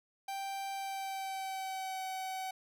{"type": "tone with pitch glide", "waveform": "45% pulse", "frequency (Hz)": [784, 756.4], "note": ["G5", "F#5"], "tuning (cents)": [0, 38], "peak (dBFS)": -37, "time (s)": [0.28, 2.51], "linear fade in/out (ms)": 5, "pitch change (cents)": -62, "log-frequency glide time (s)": [0.72, 2.03], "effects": []}